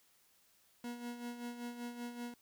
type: tone with tremolo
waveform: 40% pulse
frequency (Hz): 240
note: B3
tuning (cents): -49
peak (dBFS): -39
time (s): 0.84-2.34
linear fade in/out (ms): 2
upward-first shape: sine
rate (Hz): 5.2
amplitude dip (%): 60
effects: white hiss -70 dBFS RMS until 2.41 s